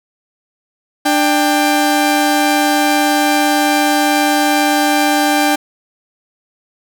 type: tone pair together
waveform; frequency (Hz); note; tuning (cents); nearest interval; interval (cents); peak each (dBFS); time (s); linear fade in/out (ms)
sawtooth; 296.7 / 792; D4 / G5; +18 / +18; octave + perfect fourth; 1700; -10; 1.05-5.56; 10
effects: none